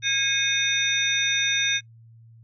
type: tone cluster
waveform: sine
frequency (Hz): 1628 / 2180 / 2504 / 3660 / 5910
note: G#6 / C#7 / D#7 / A#7 / F#8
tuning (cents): -35 / -29 / +10 / -32 / -3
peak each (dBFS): -27 / -29 / -28 / -24 / -29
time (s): 0.02-1.81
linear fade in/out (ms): 50
effects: noise-tail reverb RT60 0.1 s tail -22 dB re dry + added 114 Hz sine -47 dBFS peak until 2.43 s